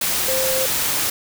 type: tone in noise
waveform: sine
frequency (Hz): 523.3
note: C5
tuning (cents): 0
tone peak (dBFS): -21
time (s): 0.28-0.66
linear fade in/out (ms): 5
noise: white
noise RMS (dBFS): -21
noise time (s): 0.01-1.1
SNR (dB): -3
effects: none